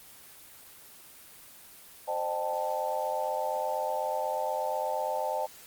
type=chord; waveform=sine; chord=A half-diminished seventh; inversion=first; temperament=equal with one note detuned; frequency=523.3 / 611.6 / 784 / 880 Hz; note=C5 / Eb5 / G5 / A5; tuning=0 / -30 / 0 / 0 cents; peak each=-35 / -33 / -35 / -33 dBFS; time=2.07-5.47 s; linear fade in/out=20 ms; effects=white hiss -51 dBFS RMS until 5.66 s + Opus 24 kbps